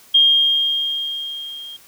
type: tone with level ramp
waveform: sine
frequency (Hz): 3223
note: G7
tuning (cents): +47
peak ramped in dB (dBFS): -8 to -32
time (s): 0.14-1.77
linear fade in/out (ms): 10
effects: white hiss -48 dBFS RMS until 1.87 s